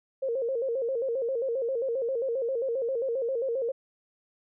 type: tone with vibrato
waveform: sine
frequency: 498.1 Hz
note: B4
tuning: 15 cents sharp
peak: -26 dBFS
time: 0.22-3.72 s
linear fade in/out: 10 ms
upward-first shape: square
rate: 7.5 Hz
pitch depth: 120 cents each way
effects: none